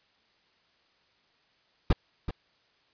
brown noise with echo, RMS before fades -18 dBFS, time 1.9-1.93 s, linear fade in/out 5 ms, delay 380 ms, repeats 1, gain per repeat -11 dB, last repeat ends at 2.31 s, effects white hiss -67 dBFS RMS until 2.93 s + resampled to 11025 Hz

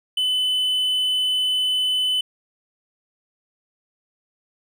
triangle tone, 3015 Hz, F#7, 32 cents sharp, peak -17 dBFS, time 0.17-2.21 s, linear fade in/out 5 ms, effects none

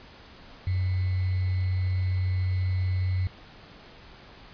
sine tone with sample-and-hold, 92.5 Hz, F#2, in tune, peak -23 dBFS, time 0.67-3.27 s, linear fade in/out 0 ms, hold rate 2100 Hz, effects pink hiss -49 dBFS RMS until 4.53 s + resampled to 11025 Hz

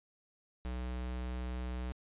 square tone, 62.1 Hz, B1, 10 cents sharp, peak -37 dBFS, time 0.65-1.92 s, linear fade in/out 0 ms, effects resampled to 8000 Hz

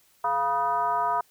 sine tone with frequency modulation, 971 Hz, B5, 30 cents flat, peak -22 dBFS, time 0.24-1.21 s, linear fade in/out 5 ms, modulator 273 Hz, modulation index 1.1, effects white hiss -62 dBFS RMS until 1.3 s

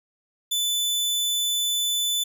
sawtooth tone, 3500 Hz, A7, 10 cents flat, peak -19 dBFS, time 0.51-2.24 s, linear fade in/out 10 ms, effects none

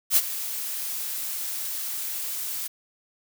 blue noise with ADSR envelope, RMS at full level -17 dBFS, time 0.1-2.68 s, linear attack 67 ms, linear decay 41 ms, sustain -14 dB, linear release 15 ms, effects none

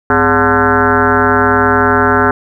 sine tone with frequency modulation, 884 Hz, A5, 8 cents sharp, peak -7 dBFS, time 0.1-2.31 s, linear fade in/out 2 ms, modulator 157 Hz, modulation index 4.6, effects 8-bit

